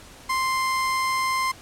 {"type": "tone", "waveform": "30% pulse", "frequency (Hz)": 1046.5, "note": "C6", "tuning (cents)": 0, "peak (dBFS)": -19, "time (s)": [0.29, 1.52], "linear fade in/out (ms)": 10, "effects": ["pink hiss -46 dBFS RMS until 1.61 s", "low-pass 11000 Hz 12 dB/octave"]}